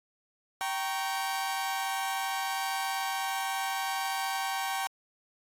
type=chord; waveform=sawtooth; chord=G diminished; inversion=none; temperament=equal with one note detuned; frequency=776.8 / 932.3 / 1108.7 Hz; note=G5 / Bb5 / Db6; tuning=-16 / 0 / 0 cents; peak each=-28 / -33 / -34 dBFS; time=0.61-4.87 s; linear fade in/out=0 ms; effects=AAC 48 kbps